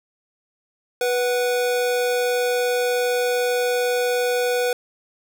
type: tone pair together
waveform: square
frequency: 491.3 / 744 Hz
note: B4 / F#5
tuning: -9 / +9 cents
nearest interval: perfect fifth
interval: 718 cents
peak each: -20 / -29 dBFS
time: 1.01-4.73 s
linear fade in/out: 2 ms
effects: none